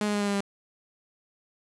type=tone with pitch steps; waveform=sawtooth; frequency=209.5 / 207.5 / 205.4 / 203.4 / 201.4 / 199.46 Hz; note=G#3 / G#3 / G#3 / G#3 / G3 / G3; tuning=+15 / -1 / -19 / -36 / +47 / +30 cents; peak=-21 dBFS; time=0.01-0.406 s; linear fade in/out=2 ms; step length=66 ms; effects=resampled to 24000 Hz + 8-bit